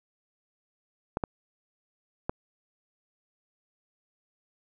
clicks, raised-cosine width 1 ms, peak -14 dBFS, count 3, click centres 1.171 / 1.238 / 2.295 s, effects none

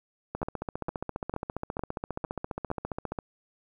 two click trains, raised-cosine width 1 ms, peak -18 / -18 dBFS, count 43 / 6, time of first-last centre 0.35-3.188 / 0.43-2.703 s, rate 14.8 / 2.2 Hz, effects 10-bit

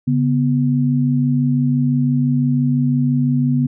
sine tone pair together, 140.99 / 246.9 Hz, C#3 / B3, +30 / 0 cents, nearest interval minor seventh, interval 970 cents, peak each -16 dBFS, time 0.07-3.67 s, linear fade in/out 10 ms, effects none

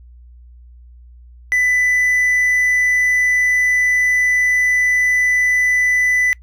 triangle tone, 1993 Hz, B6, 15 cents sharp, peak -11 dBFS, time 1.52-6.33 s, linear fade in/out 0 ms, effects noise-tail reverb RT60 0.1 s tail -23 dB re dry + added 60 Hz sine -39 dBFS peak until 6.42 s

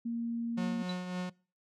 sine tone, 233.1 Hz, A#3, in tune, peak -32 dBFS, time 0.05-0.83 s, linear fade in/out 10 ms
45% pulse tone with tremolo, 181.2 Hz, F#3, 36 cents flat, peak -32 dBFS, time 0.57-1.3 s, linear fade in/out 10 ms, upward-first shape triangle, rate 3.6 Hz, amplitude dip 50%
sine tone with exponential decay, 3951 Hz, B7, in tune, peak -35 dBFS, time 0.89-0.98 s, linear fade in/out 5 ms, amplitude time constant 18 ms
effects noise-tail reverb RT60 0.4 s tail -24 dB re dry + low-pass 6000 Hz 12 dB/octave

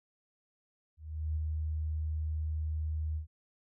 sine tone with ADSR envelope, 77.78 Hz, D#2, in tune, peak -29 dBFS, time 0.97-3.27 s, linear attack 390 ms, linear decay 19 ms, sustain -2 dB, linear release 110 ms, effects none

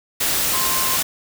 sine tone in noise, 1051 Hz, C6, 7 cents sharp, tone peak -26 dBFS, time 0.53-0.97 s, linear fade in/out 10 ms, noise white, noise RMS -20 dBFS, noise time 0.2-1.03 s, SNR -9 dB, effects none

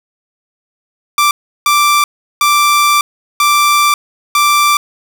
sawtooth tone bursts at uneven times, 1174.7 Hz, D6, in tune, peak -4 dBFS, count 5, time 1.18-1.31 / 1.66-2.04 / 2.41-3.01 / 3.4-3.94 / 4.35-4.77 s, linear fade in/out 2 ms, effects none

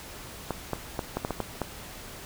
clicks, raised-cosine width 1 ms, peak -14 dBFS, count 8, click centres 0.507 / 0.733 / 0.992 / 1.17 / 1.249 / 1.307 / 1.403 / 1.617 s, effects pink hiss -43 dBFS RMS until 2.25 s

